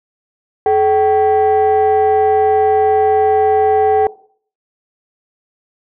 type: tone pair together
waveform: sine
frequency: 428.7 / 771.8 Hz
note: A4 / G5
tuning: -45 / -27 cents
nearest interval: minor seventh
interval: 1018 cents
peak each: -10 dBFS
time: 0.66-4.07 s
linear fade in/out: 2 ms
effects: noise-tail reverb RT60 0.5 s tail -19 dB re dry + tanh soft clip ceiling -6 dBFS

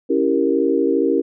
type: chord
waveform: sine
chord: C# diminished seventh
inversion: none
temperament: equal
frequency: 277.2 / 329.6 / 392 / 466.2 Hz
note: C#4 / E4 / G4 / Bb4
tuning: 0 / 0 / 0 / 0 cents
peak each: -20 dBFS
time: 0.09-1.22 s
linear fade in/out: 20 ms
effects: none

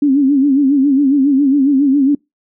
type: tone with vibrato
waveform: sine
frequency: 277.2 Hz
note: C#4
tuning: in tune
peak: -8 dBFS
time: 0.02-2.15 s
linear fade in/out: 5 ms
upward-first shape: sine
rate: 7.3 Hz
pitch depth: 99 cents each way
effects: noise-tail reverb RT60 0.2 s tail -26 dB re dry

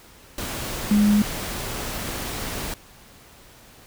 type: tone in noise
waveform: sine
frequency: 207.7 Hz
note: G#3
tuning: in tune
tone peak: -14 dBFS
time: 0.91-1.22 s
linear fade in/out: 2 ms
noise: pink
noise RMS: -30 dBFS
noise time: 0.38-2.74 s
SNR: +13 dB
effects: pink hiss -49 dBFS RMS until 3.86 s

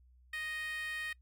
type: tone with high-pass filter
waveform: 10% pulse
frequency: 622.3 Hz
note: D#5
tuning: in tune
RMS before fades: -40 dBFS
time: 0.33-1.13 s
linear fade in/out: 5 ms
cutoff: 1900 Hz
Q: 4.2
effects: noise-tail reverb RT60 0.1 s tail -23 dB re dry + added 62 Hz sine -60 dBFS peak until 1.21 s

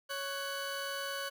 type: tone pair together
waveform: 20% pulse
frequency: 555 / 1493.7 Hz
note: C#5 / F#6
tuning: +2 / +16 cents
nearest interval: octave + perfect fourth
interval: 1714 cents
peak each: -34 / -34 dBFS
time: 0.09-1.3 s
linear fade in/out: 20 ms
effects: none

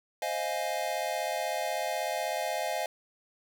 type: chord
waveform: square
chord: F minor seventh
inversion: second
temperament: equal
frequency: 523.3 / 622.3 / 698.5 / 830.6 Hz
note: C5 / Eb5 / F5 / Ab5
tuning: 0 / 0 / 0 / 0 cents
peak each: -39 / -35 / -35 / -37 dBFS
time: 0.22-2.86 s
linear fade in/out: 2 ms
effects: none

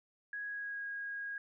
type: tone with pitch glide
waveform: sine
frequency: 1661.2 to 1639.3 Hz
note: G#6 to G#6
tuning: 0 to -23 cents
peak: -38 dBFS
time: 0.33-1.38 s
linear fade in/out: 2 ms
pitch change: -23 cents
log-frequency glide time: 0.45-0.86 s
effects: none

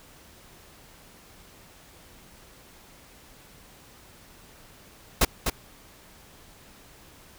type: noise with echo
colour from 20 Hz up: pink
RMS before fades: -19 dBFS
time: 5.21-5.25 s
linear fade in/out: 5 ms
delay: 250 ms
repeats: 1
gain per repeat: -6 dB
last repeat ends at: 5.5 s
effects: pink hiss -52 dBFS RMS until 7.38 s

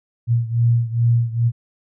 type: beating tone pair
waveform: sine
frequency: 116.9 / 119.3 Hz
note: A#2 / A#2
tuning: +5 / +41 cents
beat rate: 2.4 Hz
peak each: -16 / -19 dBFS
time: 0.27-1.52 s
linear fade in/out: 50 ms
effects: none

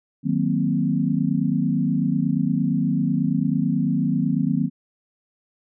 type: chord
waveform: sine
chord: C half-diminished seventh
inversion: first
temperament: equal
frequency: 155.56 / 185 / 233.1 / 261.6 Hz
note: Eb3 / Gb3 / Bb3 / C4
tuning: 0 / 0 / 0 / 0 cents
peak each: -24 dBFS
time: 0.23-4.7 s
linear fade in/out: 50 ms
effects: none

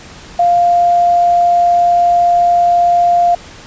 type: tone with quantisation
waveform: sine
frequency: 698.5 Hz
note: F5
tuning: in tune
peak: -7 dBFS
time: 0.39-3.35 s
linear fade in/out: 5 ms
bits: 6
effects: pink hiss -35 dBFS RMS until 3.66 s + resampled to 16000 Hz

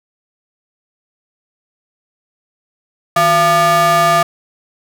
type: ring-modulated tone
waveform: square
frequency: 261.6 Hz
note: C4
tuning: in tune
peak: -7 dBFS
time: 3.16-4.23 s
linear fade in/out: 5 ms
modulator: 944 Hz
effects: none

